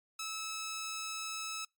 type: tone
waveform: 10% pulse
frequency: 1301 Hz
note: E6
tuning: 23 cents flat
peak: -30 dBFS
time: 0.19-1.65 s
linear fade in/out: 5 ms
effects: noise-tail reverb RT60 0.2 s tail -26 dB re dry + Opus 48 kbps